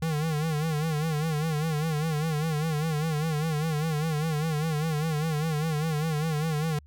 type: tone with vibrato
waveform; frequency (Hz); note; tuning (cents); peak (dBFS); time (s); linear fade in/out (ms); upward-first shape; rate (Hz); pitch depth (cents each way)
square; 155.56; D#3; 0; -26; 0.02-6.79; 5; sine; 5; 94
effects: added 73 Hz sine -50 dBFS peak until 6.86 s